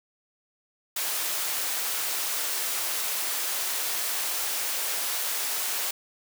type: high-pass noise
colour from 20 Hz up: white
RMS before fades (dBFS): -29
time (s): 0.96-5.91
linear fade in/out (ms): 5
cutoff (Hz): 480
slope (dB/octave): 12
effects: none